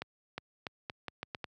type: accelerating click train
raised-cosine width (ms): 0.3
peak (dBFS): -21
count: 8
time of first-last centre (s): 0.02-1.443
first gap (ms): 360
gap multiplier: 0.8
effects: high-pass 80 Hz 12 dB/octave